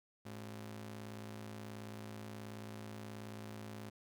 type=ring-modulated tone; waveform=sawtooth; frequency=158.6 Hz; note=D#3; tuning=33 cents sharp; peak=-39 dBFS; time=0.25-3.9 s; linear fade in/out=10 ms; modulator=50 Hz; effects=none